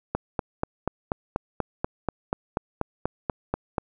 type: click train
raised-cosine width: 1 ms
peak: -10 dBFS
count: 16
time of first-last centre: 0.15-3.782 s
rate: 4.13 Hz
effects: none